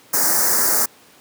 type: band-stop noise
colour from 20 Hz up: white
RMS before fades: -17 dBFS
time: 0.13-0.86 s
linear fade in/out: 10 ms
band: 1900 to 5000 Hz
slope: 48 dB/octave
effects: pink hiss -49 dBFS RMS until 1.2 s + high-pass 200 Hz 12 dB/octave